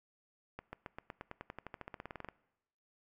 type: accelerating click train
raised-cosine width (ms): 0.5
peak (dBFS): -28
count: 22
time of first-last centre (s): 0.59-2.287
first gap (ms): 140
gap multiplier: 0.94
effects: noise-tail reverb RT60 0.9 s tail -21 dB re dry